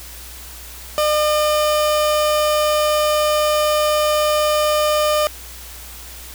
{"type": "tone", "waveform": "30% pulse", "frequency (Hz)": 604, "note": "D5", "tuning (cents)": 48, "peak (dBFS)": -12, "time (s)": [0.98, 5.27], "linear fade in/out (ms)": 0, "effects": ["added 60 Hz sine -38 dBFS peak until 6.34 s", "white hiss -37 dBFS RMS until 6.34 s"]}